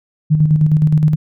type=tone with tremolo; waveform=sine; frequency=153.5 Hz; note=D#3; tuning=23 cents flat; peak=-7 dBFS; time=0.3-1.16 s; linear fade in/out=20 ms; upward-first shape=square; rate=9.6 Hz; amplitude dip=50%; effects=none

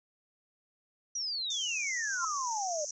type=exponential sweep; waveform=sine; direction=down; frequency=5920 to 582 Hz; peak=-32 dBFS; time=1.15-2.85 s; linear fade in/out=5 ms
type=band-pass noise; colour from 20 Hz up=pink; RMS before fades=-39 dBFS; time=1.5-2.91 s; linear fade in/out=5 ms; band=5700 to 6600 Hz; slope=96 dB/octave
type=tone with exponential growth; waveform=sine; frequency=1046.5 Hz; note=C6; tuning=in tune; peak=-28 dBFS; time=2.14-2.25 s; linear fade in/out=5 ms; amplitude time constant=22 ms
effects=none

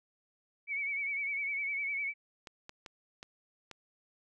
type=tone with vibrato; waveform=sine; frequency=2250 Hz; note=C#7; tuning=25 cents sharp; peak=-32 dBFS; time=0.67-2.14 s; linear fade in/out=50 ms; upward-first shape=sine; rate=9.9 Hz; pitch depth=54 cents each way
type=clicks; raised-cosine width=0.2 ms; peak=-28 dBFS; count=5; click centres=2.472 / 2.694 / 2.862 / 3.229 / 3.713 s
effects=none

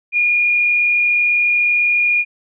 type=tone with frequency modulation; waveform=sine; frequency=2430 Hz; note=D#7; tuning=42 cents flat; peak=-12 dBFS; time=0.12-2.25 s; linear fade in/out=50 ms; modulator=38 Hz; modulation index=0.65; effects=none

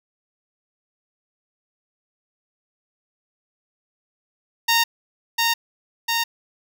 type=tone with echo; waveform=10% pulse; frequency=924 Hz; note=A#5; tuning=16 cents flat; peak=-7 dBFS; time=4.68-4.84 s; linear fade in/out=10 ms; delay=700 ms; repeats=2; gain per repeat=-2 dB; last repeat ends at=6.24 s; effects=none

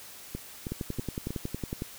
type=two click trains; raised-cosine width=3 ms; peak=-21 / -19 dBFS; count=4 / 13; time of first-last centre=0.35-1.305 / 0.72-1.821 s; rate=3.14 / 10.9 Hz; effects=white hiss -47 dBFS RMS until 1.98 s

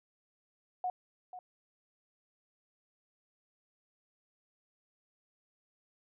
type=tone with echo; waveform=sine; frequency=730 Hz; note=F#5; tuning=24 cents flat; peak=-31 dBFS; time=0.84-0.9 s; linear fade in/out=2 ms; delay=490 ms; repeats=1; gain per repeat=-12 dB; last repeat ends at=1.39 s; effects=none

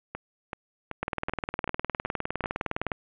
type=two click trains; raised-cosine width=0.5 ms; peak=-18 / -13 dBFS; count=7 / 38; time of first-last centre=0.15-2.44 / 1.03-2.918 s; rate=2.62 / 19.6 Hz; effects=resampled to 8000 Hz + 8-bit

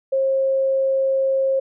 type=tone; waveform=sine; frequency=536 Hz; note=C5; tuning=42 cents sharp; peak=-16 dBFS; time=0.12-1.6 s; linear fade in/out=10 ms; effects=none

